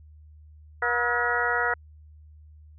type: harmonic tone with a mistuned harmonic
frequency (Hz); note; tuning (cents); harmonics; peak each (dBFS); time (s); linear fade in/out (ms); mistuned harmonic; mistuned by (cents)
240.3; B3; -47; 2 / 3 / 4 / 5 / 6 / 7 / 8; -31 / -31 / -32 / -31 / -27 / -32 / -29; 0.82-1.74; 5; 5; +110
effects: added 76 Hz sine -47 dBFS peak until 2.78 s